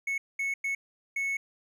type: tone bursts at uneven times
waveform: triangle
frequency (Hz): 2203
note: C#7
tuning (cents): -11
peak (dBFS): -26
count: 4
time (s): 0.07-0.18 / 0.39-0.54 / 0.64-0.75 / 1.16-1.37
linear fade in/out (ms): 5
effects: none